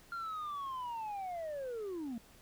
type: linear sweep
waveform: sine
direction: down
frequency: 1398 to 220 Hz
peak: -35 dBFS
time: 0.12-2.18 s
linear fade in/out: 2 ms
effects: tanh soft clip ceiling -37 dBFS + pink hiss -61 dBFS RMS until 2.41 s

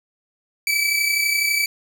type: tone pair together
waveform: sawtooth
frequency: 2280 / 2312 Hz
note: C#7 / D7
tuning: +48 / -28 cents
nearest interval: unison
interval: 24 cents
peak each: -20 / -16 dBFS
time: 0.67-1.66 s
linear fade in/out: 2 ms
effects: none

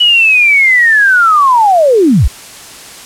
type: linear sweep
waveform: sine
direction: down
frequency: 2960 to 34.33 Hz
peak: -4 dBFS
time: 0-2.28 s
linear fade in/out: 10 ms
effects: white hiss -31 dBFS RMS until 3.05 s + low-pass 10000 Hz 12 dB/octave

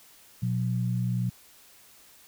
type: tone pair together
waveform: sine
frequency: 121.3 / 182.42 Hz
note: B2 / F#3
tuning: -31 / -24 cents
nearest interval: perfect fifth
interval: 707 cents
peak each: -26 / -30 dBFS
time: 0.42-1.3 s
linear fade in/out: 10 ms
effects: white hiss -55 dBFS RMS until 2.27 s

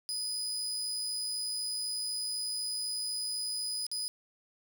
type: tone with dropouts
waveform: 30% pulse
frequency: 4978 Hz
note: D#8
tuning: in tune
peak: -30 dBFS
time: 0.09-4.08 s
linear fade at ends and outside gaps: 0 ms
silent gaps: 3.866-3.915 s
effects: none

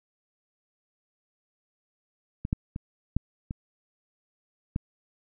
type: clicks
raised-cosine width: 5 ms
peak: -18 / -12 / -21 / -12 / -20 / -15 dBFS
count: 6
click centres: 2.451 / 2.529 / 2.761 / 3.166 / 3.509 / 4.761 s
effects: none

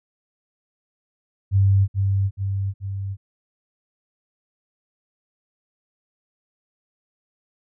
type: tone with echo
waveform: sine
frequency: 98 Hz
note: G2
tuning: in tune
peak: -13 dBFS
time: 1.51-1.88 s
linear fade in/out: 50 ms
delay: 430 ms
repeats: 3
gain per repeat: -4 dB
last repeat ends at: 3.17 s
effects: none

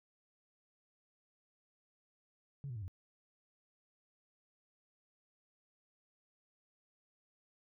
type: tone with pitch steps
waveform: sine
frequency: 139.8 / 121.7 / 105.95 / 92.23 Hz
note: C#3 / B2 / G#2 / F#2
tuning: +15 / -25 / +35 / -5 cents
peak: -39 dBFS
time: 2.64-2.88 s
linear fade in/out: 0 ms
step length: 60 ms
effects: tanh soft clip ceiling -36 dBFS

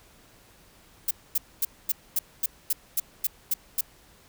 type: noise bursts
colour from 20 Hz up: violet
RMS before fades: -24 dBFS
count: 11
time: 1.08-3.81 s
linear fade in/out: 5 ms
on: 30 ms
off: 240 ms
effects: pink hiss -56 dBFS RMS until 4.28 s

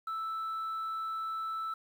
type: tone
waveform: sine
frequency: 1318.5 Hz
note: E6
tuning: in tune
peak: -31 dBFS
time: 0.07-1.74 s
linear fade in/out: 5 ms
effects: tanh soft clip ceiling -32 dBFS + 10-bit

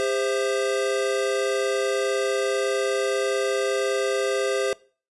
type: chord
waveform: square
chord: C major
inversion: second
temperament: equal with one note detuned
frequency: 401.6 / 523.3 / 659.3 Hz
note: G4 / C5 / E5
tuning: +42 / 0 / 0 cents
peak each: -26 / -26 / -32 dBFS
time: 0-4.73 s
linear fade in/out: 0 ms
effects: noise-tail reverb RT60 0.4 s tail -22 dB re dry + resampled to 24000 Hz

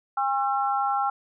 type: harmonic tone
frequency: 269.6 Hz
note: C#4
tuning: 48 cents flat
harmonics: 3 / 4 / 5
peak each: -24 / -31 / -27 dBFS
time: 0.17-1.1 s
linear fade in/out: 5 ms
effects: none

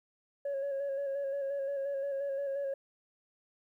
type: tone with vibrato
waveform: sine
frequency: 554.4 Hz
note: C#5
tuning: in tune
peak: -30 dBFS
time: 0.45-2.74 s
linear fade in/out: 5 ms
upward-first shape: square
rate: 5.7 Hz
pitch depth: 28 cents each way
effects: tanh soft clip ceiling -30 dBFS + 12-bit

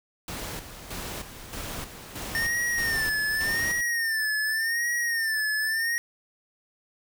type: noise with tremolo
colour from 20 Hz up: pink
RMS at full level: -35 dBFS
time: 0.28-3.81 s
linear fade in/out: 2 ms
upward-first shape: square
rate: 1.6 Hz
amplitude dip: 60%
type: tone with vibrato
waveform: square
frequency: 1809 Hz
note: A6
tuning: 48 cents sharp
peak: -25 dBFS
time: 2.35-5.98 s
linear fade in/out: 0 ms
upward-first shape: sine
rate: 0.87 Hz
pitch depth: 89 cents each way
effects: none

